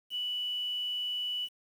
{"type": "tone with quantisation", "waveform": "sine", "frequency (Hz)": 2960, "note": "F#7", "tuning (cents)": 0, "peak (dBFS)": -31, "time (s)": [0.1, 1.49], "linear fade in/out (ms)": 50, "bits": 9, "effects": []}